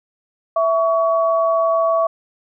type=tone pair together; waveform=sine; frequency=659.3 / 1127.1 Hz; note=E5 / C#6; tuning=0 / +28 cents; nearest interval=major sixth; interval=928 cents; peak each=-15 / -19 dBFS; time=0.56-2.07 s; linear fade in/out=5 ms; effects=none